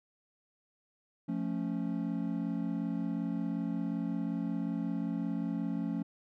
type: chord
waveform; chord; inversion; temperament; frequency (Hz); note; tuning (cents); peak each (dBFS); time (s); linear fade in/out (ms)
triangle; F augmented; none; equal; 174.61 / 220 / 277.2; F3 / A3 / C#4; 0 / 0 / 0; -34; 1.28-6.03; 10
effects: none